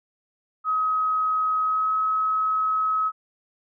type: tone with pitch glide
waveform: sine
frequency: 1269 to 1280.8 Hz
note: D#6 to D#6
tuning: +34 to +50 cents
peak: -20 dBFS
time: 0.64-3.12 s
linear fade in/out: 50 ms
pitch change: +16 cents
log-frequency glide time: 1.62-1.93 s
effects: none